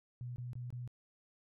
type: tone bursts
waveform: sine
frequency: 122.7 Hz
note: B2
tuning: 11 cents flat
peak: -40 dBFS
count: 4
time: 0.21-0.876 s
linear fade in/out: 0 ms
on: 150 ms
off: 22 ms
effects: none